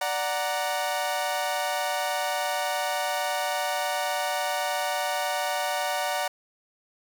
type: chord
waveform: sawtooth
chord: D augmented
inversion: none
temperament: equal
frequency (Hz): 587.3 / 740 / 932.3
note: D5 / F#5 / A#5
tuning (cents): 0 / 0 / 0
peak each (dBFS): -27 / -25 / -28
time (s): 0.01-6.28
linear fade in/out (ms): 5
effects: none